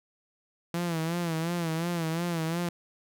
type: tone with vibrato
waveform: sawtooth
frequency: 167.3 Hz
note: E3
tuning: 26 cents sharp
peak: -24 dBFS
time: 0.74-2.69 s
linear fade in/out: 2 ms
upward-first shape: sine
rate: 2.8 Hz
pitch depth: 79 cents each way
effects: none